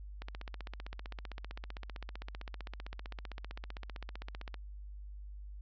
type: click train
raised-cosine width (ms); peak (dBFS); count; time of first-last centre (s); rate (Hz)
0.3; -28; 68; 0.22-4.543; 15.5
effects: added 50 Hz sine -44 dBFS peak until 5.61 s + resampled to 16000 Hz